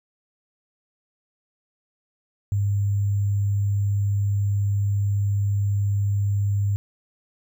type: tone with sample-and-hold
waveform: sine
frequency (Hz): 100.8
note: G2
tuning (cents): +49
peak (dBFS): -19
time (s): 2.52-6.76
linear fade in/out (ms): 0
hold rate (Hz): 7350
effects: none